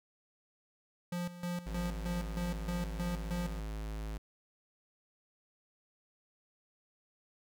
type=tone with tremolo; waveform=square; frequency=175.8 Hz; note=F3; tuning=12 cents sharp; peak=-35 dBFS; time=1.12-3.6 s; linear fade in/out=5 ms; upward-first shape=square; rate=3.2 Hz; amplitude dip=75%
type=tone; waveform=square; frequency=53.4 Hz; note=G#1; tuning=49 cents sharp; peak=-38 dBFS; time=1.66-4.18 s; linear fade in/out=10 ms
effects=none